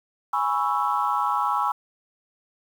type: chord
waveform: sine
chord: C# minor seventh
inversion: second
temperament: equal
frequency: 830.6 / 987.8 / 1108.7 / 1318.5 Hz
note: G#5 / B5 / C#6 / E6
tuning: 0 / 0 / 0 / 0 cents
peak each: -26 dBFS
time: 0.33-1.72 s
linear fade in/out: 5 ms
effects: tanh soft clip ceiling -11 dBFS + 8-bit